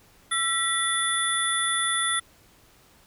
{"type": "tone cluster", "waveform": "sine", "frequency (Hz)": [1343, 1948, 3478, 9810], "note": ["E6", "B6", "A7", "D#9"], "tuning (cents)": [32, -24, -21, -26], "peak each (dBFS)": -28, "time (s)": [0.31, 2.2], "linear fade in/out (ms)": 10, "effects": ["pink hiss -57 dBFS RMS until 3.06 s"]}